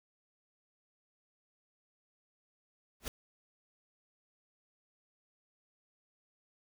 pink noise with exponential growth, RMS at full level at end -33 dBFS, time 3-3.08 s, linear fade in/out 1 ms, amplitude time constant 16 ms, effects none

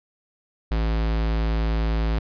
square tone, 55 Hz, A1, in tune, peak -21 dBFS, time 0.71-2.19 s, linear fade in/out 5 ms, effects resampled to 11025 Hz

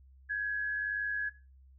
sine tone pair together, 1582 / 1683.7 Hz, G6 / G#6, +15 / +23 cents, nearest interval minor second, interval 108 cents, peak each -40 / -31 dBFS, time 0.29-1.3 s, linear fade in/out 20 ms, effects noise-tail reverb RT60 0.3 s tail -17 dB re dry + added 66 Hz sine -55 dBFS peak until 1.78 s

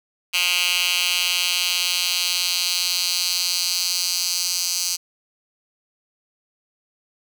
10% pulse tone with high-pass filter sweep, 178.1 Hz, F3, 34 cents sharp, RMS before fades -22 dBFS, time 0.33-4.97 s, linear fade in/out 20 ms, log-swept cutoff 2800 to 5300 Hz, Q 2.4, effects none

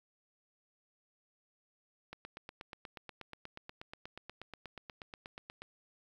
click train, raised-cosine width 0.3 ms, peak -29 dBFS, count 30, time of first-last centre 2.13-5.62 s, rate 8.31 Hz, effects 10-bit

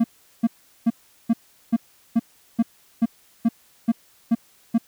triangle tone bursts, 230 Hz, A#3, 23 cents flat, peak -12 dBFS, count 12, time 0-4.782 s, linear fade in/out 10 ms, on 41 ms, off 390 ms, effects white hiss -57 dBFS RMS until 4.87 s

